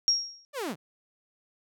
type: tone with exponential decay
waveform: sine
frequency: 5588 Hz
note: F8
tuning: in tune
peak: -17 dBFS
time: 0.08-0.45 s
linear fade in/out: 0 ms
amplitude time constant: 79 ms
type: linear sweep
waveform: sawtooth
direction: down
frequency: 610 to 123.47 Hz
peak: -27 dBFS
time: 0.53-0.76 s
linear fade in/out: 50 ms
effects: none